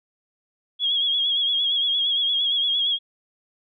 sine tone with vibrato, 3311 Hz, G#7, 6 cents flat, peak -19 dBFS, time 0.79-2.99 s, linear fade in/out 50 ms, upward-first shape sine, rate 8.7 Hz, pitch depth 49 cents each way, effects none

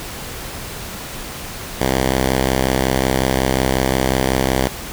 5% pulse tone, 65.5 Hz, C2, 2 cents sharp, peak -4 dBFS, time 1.8-4.68 s, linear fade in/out 10 ms, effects pink hiss -30 dBFS RMS until 4.92 s

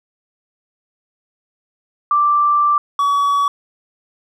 sine / triangle tone pair in turn, 1174.7 / 1134.4 Hz, D6 / C#6, 0 / +40 cents, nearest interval minor second, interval 60 cents, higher first, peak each -11 dBFS, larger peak neither, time 2.11-2.78 / 2.99-3.48 s, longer first, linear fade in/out 2 ms, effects none

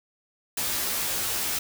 white noise with comb filter, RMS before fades -28 dBFS, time 0.57-1.59 s, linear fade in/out 5 ms, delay 14 ms, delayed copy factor -0.95, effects none

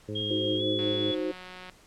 harmonic tone, 105.6 Hz, G#2, 29 cents sharp, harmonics 1 / 2 / 3 / 4 / 5, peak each -36 / -40 / -38 / -38 / -42 dBFS, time 0.08-1.12 s, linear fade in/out 10 ms
sine tone with pitch glide, 3251 to 3399 Hz, G#7 to G#7, -38 to +39 cents, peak -30 dBFS, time 0.15-1.15 s, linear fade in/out 10 ms, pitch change +77 cents, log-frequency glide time 0.57-0.62 s
sine chord, C diminished, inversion first, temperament equal, 311.1 / 370 / 523.3 Hz, Eb4 / Gb4 / C5, 0 / 0 / 0 cents, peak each -31 / -32 / -33 dBFS, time 0.3-1.32 s, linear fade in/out 10 ms
click train, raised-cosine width 0.3 ms, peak -28 dBFS, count 167, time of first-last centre 0.79-1.697 s, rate 183 Hz
effects pink hiss -57 dBFS RMS until 1.86 s + low-pass 10000 Hz 12 dB/octave

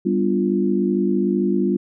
sine chord, G dominant seventh, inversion none, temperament equal, 196 / 246.9 / 293.7 / 349.2 Hz, G3 / B3 / D4 / F4, 0 / 0 / 0 / 0 cents, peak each -20 / -24 / -25 / -21 dBFS, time 0.05-1.77 s, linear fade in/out 10 ms, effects none

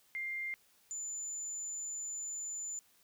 sine tone pair in turn, 2100 / 7039 Hz, C7 / A8, +6 / 0 cents, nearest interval octave + major sixth, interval 2094 cents, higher second, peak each -36 / -38 dBFS, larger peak first, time 0.15-0.54 / 0.91-2.79 s, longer second, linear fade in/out 0 ms, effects white hiss -68 dBFS RMS until 3.03 s

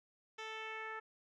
10% pulse tone with low-pass filter sweep, 440 Hz, A4, in tune, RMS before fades -45 dBFS, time 0.38-1 s, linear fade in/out 10 ms, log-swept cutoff 4400 to 1600 Hz, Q 2, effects none

